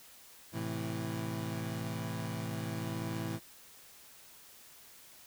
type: chord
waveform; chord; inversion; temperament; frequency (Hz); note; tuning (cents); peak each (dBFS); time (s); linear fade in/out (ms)
25% pulse; A minor; none; equal; 110 / 130.81 / 164.81; A2 / C3 / E3; 0 / 0 / 0; -35 / -39 / -36; 0.52-3.4; 50
effects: white hiss -56 dBFS RMS until 5.26 s